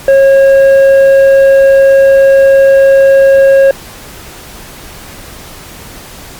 triangle tone with tanh clipping, 544 Hz, C#5, 33 cents flat, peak -3 dBFS, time 0.08-3.71 s, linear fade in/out 2 ms, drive 10 dB, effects pink hiss -30 dBFS RMS until 6.39 s + Opus 48 kbps

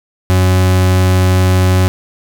40% pulse tone, 92.5 Hz, F#2, in tune, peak -7 dBFS, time 0.3-1.88 s, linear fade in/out 0 ms, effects none

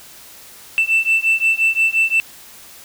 sine beating tone pair, 2662 / 2667.7 Hz, E7 / E7, +16 / +20 cents, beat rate 5.7 Hz, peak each -15 dBFS, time 0.78-2.2 s, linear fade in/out 0 ms, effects tanh soft clip ceiling -9 dBFS + white hiss -41 dBFS RMS until 2.84 s

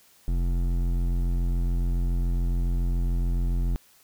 sine tone with hard clipping, 43.55 Hz, F1, 4 cents flat, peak -24 dBFS, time 0.28-3.76 s, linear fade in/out 0 ms, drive 12 dB, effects white hiss -58 dBFS RMS until 4.03 s

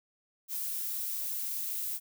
violet noise, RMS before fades -35 dBFS, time 0.48-2 s, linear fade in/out 50 ms, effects none

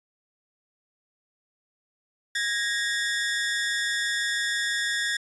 sawtooth ring-modulated tone, 1760 Hz, A6, in tune, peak -18 dBFS, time 2.35-5.17 s, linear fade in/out 5 ms, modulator 113 Hz, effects resampled to 22050 Hz

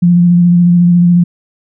sine tone with vibrato, 174.61 Hz, F3, in tune, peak -4 dBFS, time 0.02-1.24 s, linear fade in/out 10 ms, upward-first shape square, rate 14 Hz, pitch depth 17 cents each way, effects none

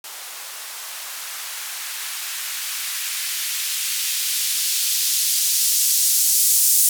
violet noise with band-pass filter sweep, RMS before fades -22 dBFS, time 0.04-6.89 s, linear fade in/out 2 ms, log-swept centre 630 to 7600 Hz, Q 0.9, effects none

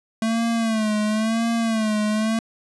square tone with vibrato, 221.2 Hz, A3, 9 cents sharp, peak -20 dBFS, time 0.22-2.39 s, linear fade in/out 2 ms, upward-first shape sine, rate 0.97 Hz, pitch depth 77 cents each way, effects resampled to 24000 Hz

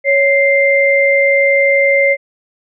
sine tone pair together, 554.4 / 2093 Hz, C#5 / C7, 0 / 0 cents, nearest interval octave + major seventh, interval 2300 cents, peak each -11 dBFS, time 0.04-2.17 s, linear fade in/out 50 ms, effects none

